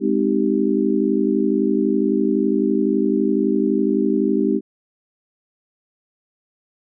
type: chord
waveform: sine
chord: Ab major seventh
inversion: none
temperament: just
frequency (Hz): 207.7 / 259.6 / 311.5 / 389.3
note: Ab3 / C4 / Eb4 / G4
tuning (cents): 0 / -13 / +2 / -12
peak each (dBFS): -21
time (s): 0-4.61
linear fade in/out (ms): 50
effects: none